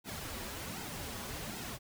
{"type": "noise with flanger", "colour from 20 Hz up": "pink", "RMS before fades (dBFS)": -42, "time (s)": [0.04, 1.79], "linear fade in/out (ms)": 50, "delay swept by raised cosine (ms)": [1.7, 6.8], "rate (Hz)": 1.3, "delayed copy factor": -0.75, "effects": []}